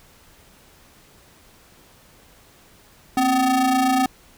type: ring-modulated tone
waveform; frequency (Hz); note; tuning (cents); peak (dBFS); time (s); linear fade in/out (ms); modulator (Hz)
square; 250; B3; +21; -14; 3.17-4.06; 2; 514
effects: pink hiss -52 dBFS RMS until 4.37 s